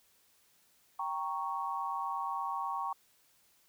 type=chord; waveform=sine; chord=G diminished; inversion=none; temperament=equal; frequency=784 / 932.3 / 1108.7 Hz; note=G5 / Bb5 / Db6; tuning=0 / 0 / 0 cents; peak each=-39 / -38 / -36 dBFS; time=0.99-2.93 s; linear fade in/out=5 ms; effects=white hiss -68 dBFS RMS until 3.68 s